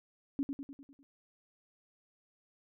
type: tone with echo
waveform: sine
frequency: 277.2 Hz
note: C#4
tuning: in tune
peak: -29 dBFS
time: 0.39-0.43 s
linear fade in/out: 0 ms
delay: 100 ms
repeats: 6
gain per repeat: -5 dB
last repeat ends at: 1.03 s
effects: none